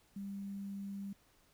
sine tone with quantisation, 198.4 Hz, G3, 21 cents sharp, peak -40 dBFS, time 0.16-1.13 s, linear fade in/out 5 ms, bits 11, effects pink hiss -69 dBFS RMS until 1.53 s

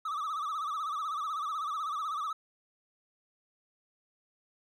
triangle tone with vibrato, 1222 Hz, D#6, 32 cents flat, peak -30 dBFS, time 0.05-2.33 s, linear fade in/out 5 ms, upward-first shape sine, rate 16 Hz, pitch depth 120 cents each way, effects none

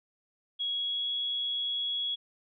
sine tone with pitch glide, 3322 to 3343 Hz, G#7 to G#7, 0 to +11 cents, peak -29 dBFS, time 0.59-2.16 s, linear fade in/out 20 ms, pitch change +11 cents, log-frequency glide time 0.69-1.1 s, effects none

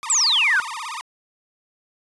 sawtooth tone with vibrato, 1061 Hz, C6, 24 cents sharp, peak -25 dBFS, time 0.03-1.01 s, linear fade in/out 0 ms, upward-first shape sine, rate 17 Hz, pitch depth 300 cents each way
sine exponential sweep, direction down, 8090 to 1396.9 Hz, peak -15 dBFS, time 0.1-0.6 s, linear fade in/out 0 ms
effects resampled to 24000 Hz

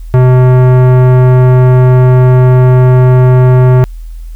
sine tone with tanh clipping, 126.9 Hz, B2, 47 cents sharp, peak -4 dBFS, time 0.14-3.84 s, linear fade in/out 0 ms, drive 18 dB, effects added 41 Hz sine -21 dBFS peak until 4.35 s + white hiss -49 dBFS RMS until 4.35 s

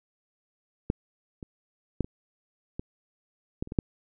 clicks, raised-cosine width 3 ms, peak -11 / -26 / -11 / -26 / -20 / -16 / -30 / -22 / -9 dBFS, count 9, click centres 0.901 / 1.428 / 2.007 / 2.045 / 2.795 / 3.625 / 3.674 / 3.721 / 3.788 s, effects none

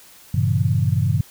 sine chord, G diminished seventh, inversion none, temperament equal with one note detuned, 98 / 116.54 / 138.59 / 167.4 Hz, G2 / Bb2 / Db3 / Fb3, 0 / 0 / 0 / +27 cents, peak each -20 / -21 / -21 / -25 dBFS, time 0.34-1.21 s, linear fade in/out 5 ms, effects white hiss -47 dBFS RMS until 1.3 s

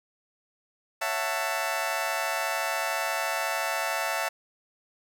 20% pulse chord, F# minor seventh, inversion second, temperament just, 555 / 666 / 740 / 888 Hz, C#5 / E5 / F#5 / A5, +2 / +18 / 0 / +16 cents, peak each -31 / -26 / -30 / -27 dBFS, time 1.01-4.29 s, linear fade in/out 10 ms, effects none

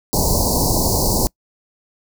pink band-stop noise, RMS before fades -17 dBFS, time 0.13-1.27 s, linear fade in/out 0 ms, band 1000 to 4300 Hz, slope 96 dB/octave, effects noise-tail reverb RT60 0.1 s tail -26 dB re dry

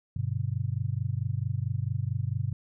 sine chord, G major, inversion none, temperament just, 98 / 122.5 / 147 Hz, G2 / B2 / D3, 0 / -14 / +2 cents, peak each -31 / -30 / -35 dBFS, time 0.16-2.53 s, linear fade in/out 5 ms, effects none

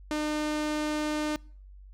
sawtooth tone with low-pass filter, 302.8 Hz, D#4, 47 cents flat, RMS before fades -30 dBFS, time 0.11-1.36 s, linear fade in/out 0 ms, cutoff 8700 Hz, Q 0.72, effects noise-tail reverb RT60 0.5 s tail -25 dB re dry + added 48 Hz sine -46 dBFS peak until 1.93 s

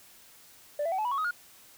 sine tone with pitch steps, 587.3 / 666.9 / 757.2 / 859.9 / 976.4 / 1108.7 / 1258.9 / 1429.5 Hz, D5 / E5 / F#5 / A5 / B5 / C#6 / D#6 / F6, 0 / +20 / +40 / -40 / -20 / 0 / +20 / +40 cents, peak -25 dBFS, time 0.79-1.31 s, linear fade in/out 5 ms, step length 65 ms, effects tanh soft clip ceiling -25 dBFS + white hiss -55 dBFS RMS until 1.77 s

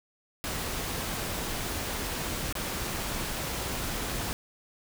pink noise with dropouts, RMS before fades -33 dBFS, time 0.44-4.33 s, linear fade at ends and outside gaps 0 ms, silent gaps 2.526-2.553 s, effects none

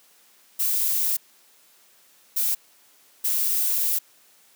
violet noise bursts at uneven times, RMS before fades -23 dBFS, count 3, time 0.59-1.17 / 2.36-2.55 / 3.24-3.99 s, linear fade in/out 10 ms, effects white hiss -57 dBFS RMS until 4.55 s + high-pass 200 Hz 12 dB/octave

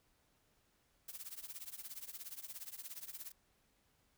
blue noise with tremolo, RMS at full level -45 dBFS, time 1.08-3.32 s, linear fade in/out 5 ms, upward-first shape triangle, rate 17 Hz, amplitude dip 95%, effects pink hiss -75 dBFS RMS until 4.17 s

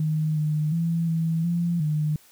sine tone with pitch steps, 155.3 / 152.4 / 166.7 / 163.3 / 171.6 / 152.1 Hz, D#3 / D#3 / E3 / E3 / F3 / D#3, -3 / -36 / +20 / -16 / -30 / -39 cents, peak -21 dBFS, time 0-2.16 s, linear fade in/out 2 ms, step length 360 ms, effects white hiss -55 dBFS RMS until 2.31 s

